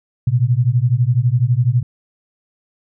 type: beating tone pair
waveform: sine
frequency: 116.54 / 128.54 Hz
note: A#2 / C3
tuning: 0 / -30 cents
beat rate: 12 Hz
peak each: -15 dBFS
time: 0.27-1.83 s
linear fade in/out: 5 ms
effects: none